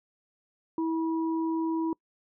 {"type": "tone pair together", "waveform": "sine", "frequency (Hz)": [325.4, 969.5], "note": ["E4", "B5"], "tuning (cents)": [-22, -32], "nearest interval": "octave + perfect fifth", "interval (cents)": 1890, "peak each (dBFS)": [-26, -36], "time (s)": [0.78, 1.93], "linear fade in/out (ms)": 2, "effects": ["noise-tail reverb RT60 0.1 s tail -26 dB re dry"]}